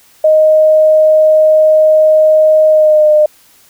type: tone with pitch glide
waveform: sine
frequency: 622.3 to 607 Hz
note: D#5 to D#5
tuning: 0 to -43 cents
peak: -4 dBFS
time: 0.24-3.26 s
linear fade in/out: 5 ms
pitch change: -43 cents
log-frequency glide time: 2.69-3.12 s
effects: white hiss -46 dBFS RMS until 3.69 s